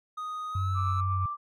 triangle tone with pitch glide, 1244.5 to 1311.7 Hz, D#6 to E6, 0 to -9 cents, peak -31 dBFS, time 0.17-1.01 s, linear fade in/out 10 ms, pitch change +91 cents, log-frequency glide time 0.49-0.73 s
sine tone with vibrato, 94.1 Hz, F#2, 30 cents sharp, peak -26 dBFS, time 0.55-1.26 s, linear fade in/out 5 ms, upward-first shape sine, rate 4.2 Hz, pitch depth 9 cents each way
sine tone with tremolo, 1176 Hz, D6, 2 cents sharp, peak -28 dBFS, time 0.74-1.37 s, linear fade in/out 50 ms, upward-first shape sine, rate 8.4 Hz, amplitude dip 30%
effects tanh soft clip ceiling -16 dBFS

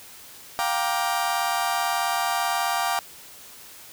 35% pulse chord, G minor seventh, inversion third, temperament just, 705.6 / 784 / 940.8 / 1176 Hz, F5 / G5 / Bb5 / D6, +18 / 0 / +16 / +2 cents, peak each -26 / -26 / -28 / -27 dBFS, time 0.59-2.99 s, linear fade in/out 0 ms, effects white hiss -45 dBFS RMS until 3.92 s

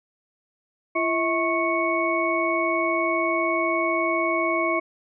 sine tone cluster, 337.8 / 646 / 1095 / 2222 Hz, E4 / E5 / C#6 / C#7, +42 / -35 / -22 / +4 cents, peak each -26 dBFS, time 0.95-4.8 s, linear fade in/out 10 ms, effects none

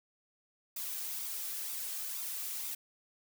blue noise with flanger, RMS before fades -39 dBFS, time 0.76-2.75 s, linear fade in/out 5 ms, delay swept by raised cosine 0.82 to 2.62 ms, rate 2.1 Hz, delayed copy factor +0.5, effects none

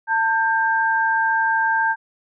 sine tone pair together, 897 / 1584 Hz, A5 / G6, +33 / +18 cents, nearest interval minor seventh, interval 985 cents, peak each -19 dBFS, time 0.07-1.96 s, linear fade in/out 50 ms, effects none

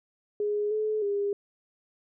sine tone with pitch steps, 415.9 / 429.9 / 404.6 Hz, G#4 / A4 / G#4, +2 / -40 / -45 cents, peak -25 dBFS, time 0.4-1.33 s, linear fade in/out 2 ms, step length 310 ms, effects none

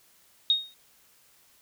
sine tone with exponential decay, 3729 Hz, A#7, in tune, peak -16 dBFS, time 0.5-0.74 s, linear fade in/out 1 ms, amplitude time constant 51 ms, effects white hiss -61 dBFS RMS until 1.61 s

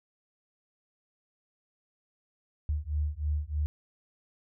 sine beating tone pair, 73.42 / 76.62 Hz, D2 / D#2, 0 / -26 cents, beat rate 3.2 Hz, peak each -31 dBFS, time 2.69-3.66 s, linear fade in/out 0 ms, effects none

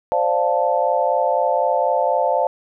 sine chord, D minor seventh, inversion third, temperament equal, 523.3 / 587.3 / 698.5 / 880 Hz, C5 / D5 / F5 / A5, 0 / 0 / 0 / 0 cents, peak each -21 dBFS, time 0.12-2.47 s, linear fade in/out 0 ms, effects none

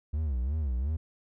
triangle tone with vibrato, 69.3 Hz, C#2, in tune, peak -25 dBFS, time 0.13-0.97 s, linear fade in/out 10 ms, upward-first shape sine, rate 2.8 Hz, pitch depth 240 cents each way, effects none

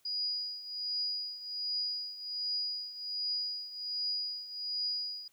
sine tone with tremolo, 4901 Hz, D#8, 27 cents flat, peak -30 dBFS, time 0.05-5.28 s, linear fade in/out 5 ms, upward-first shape triangle, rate 1.3 Hz, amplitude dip 80%, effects white hiss -70 dBFS RMS until 5.32 s

